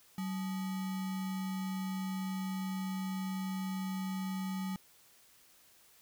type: tone with sample-and-hold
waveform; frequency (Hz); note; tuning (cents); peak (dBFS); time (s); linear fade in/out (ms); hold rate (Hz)
sine; 189; F#3; +37; -34; 0.18-4.76; 2; 1050
effects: white hiss -63 dBFS RMS until 6.01 s